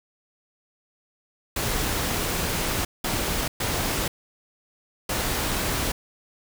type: noise bursts at uneven times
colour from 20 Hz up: pink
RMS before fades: -26 dBFS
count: 4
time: 1.56-2.85 / 3.04-3.48 / 3.6-4.08 / 5.09-5.92 s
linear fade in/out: 5 ms
effects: none